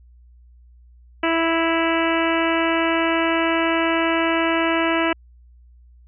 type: harmonic tone with a mistuned harmonic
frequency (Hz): 329.6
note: E4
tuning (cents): 0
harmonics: 1 / 2 / 3 / 4 / 5 / 6 / 7 / 8 / 9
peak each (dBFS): -21 / -24 / -26 / -27 / -28 / -29 / -29 / -30 / -31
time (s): 1.23-5.13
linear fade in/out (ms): 5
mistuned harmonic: 9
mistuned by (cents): -19
effects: added 60 Hz sine -46 dBFS peak until 6.07 s